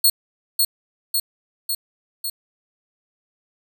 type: tone with echo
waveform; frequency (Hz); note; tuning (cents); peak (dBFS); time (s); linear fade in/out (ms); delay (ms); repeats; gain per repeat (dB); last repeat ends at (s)
10% pulse; 4328; C#8; -42; -5; 0.04-0.1; 5; 550; 4; -3; 2.3
effects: none